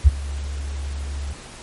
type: tone with ADSR envelope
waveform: sine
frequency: 70.1 Hz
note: C#2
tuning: 20 cents sharp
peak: -4 dBFS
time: 0.04-1.33 s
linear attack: 33 ms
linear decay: 21 ms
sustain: -21 dB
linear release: 3 ms
effects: pink hiss -40 dBFS RMS until 1.62 s + MP3 48 kbps